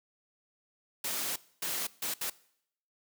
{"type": "noise bursts at uneven times", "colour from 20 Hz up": "white", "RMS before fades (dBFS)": -34, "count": 4, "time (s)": [[1.04, 1.36], [1.62, 1.87], [2.02, 2.14], [2.21, 2.3]], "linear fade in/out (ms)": 5, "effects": ["noise-tail reverb RT60 0.7 s tail -21 dB re dry", "high-pass 150 Hz 12 dB/octave"]}